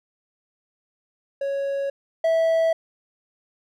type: tone pair in turn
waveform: triangle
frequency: 554.4 / 654.1 Hz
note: C#5 / E5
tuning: 0 / -14 cents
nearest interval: minor third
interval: 286 cents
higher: second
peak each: -21 / -15 dBFS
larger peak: second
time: 1.41-1.9 / 2.24-2.73 s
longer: neither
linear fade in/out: 5 ms
effects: none